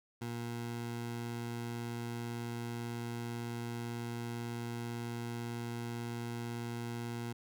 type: tone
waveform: 20% pulse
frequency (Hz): 118.1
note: A#2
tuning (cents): +23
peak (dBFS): -33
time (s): 0.21-7.33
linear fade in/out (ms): 10
effects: none